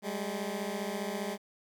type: beating tone pair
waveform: 15% pulse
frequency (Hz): 196 / 211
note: G3 / G#3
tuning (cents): 0 / +28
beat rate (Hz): 15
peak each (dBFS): -30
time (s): 0.02-1.38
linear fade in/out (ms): 50
effects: 11-bit